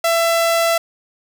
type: tone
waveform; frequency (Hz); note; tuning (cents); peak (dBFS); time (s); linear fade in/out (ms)
sawtooth; 669; E5; +25; -10; 0.04-0.78; 5
effects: none